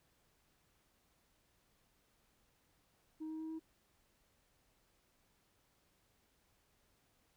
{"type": "tone with pitch steps", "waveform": "sine", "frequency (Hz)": [313.8, 316, 318.2, 320.4], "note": ["D#4", "D#4", "D#4", "E4"], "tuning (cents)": [15, 27, 39, -49], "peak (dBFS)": -39, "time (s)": [3.2, 3.596], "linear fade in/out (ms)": 20, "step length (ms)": 99, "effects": ["tanh soft clip ceiling -40 dBFS", "pink hiss -75 dBFS RMS until 7.36 s"]}